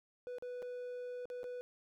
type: tone with dropouts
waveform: triangle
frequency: 493.9 Hz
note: B4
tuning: in tune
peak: -39 dBFS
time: 0.27-1.61 s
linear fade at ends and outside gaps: 0 ms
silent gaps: 0.384-0.424 / 0.621-0.626 / 1.255-1.301 / 1.432-1.441 s
effects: none